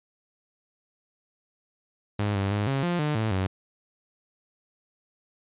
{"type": "tone with pitch steps", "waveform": "sawtooth", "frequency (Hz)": [103.3, 98.4, 103.2, 136.2, 174.9, 150.1, 110.3, 94.4], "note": ["G#2", "G2", "G#2", "C#3", "F3", "D3", "A2", "F#2"], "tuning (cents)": [-9, 7, -10, -30, 3, 38, 5, 35], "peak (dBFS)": -20, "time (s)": [2.19, 3.47], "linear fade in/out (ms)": 5, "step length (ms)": 160, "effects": ["resampled to 8000 Hz"]}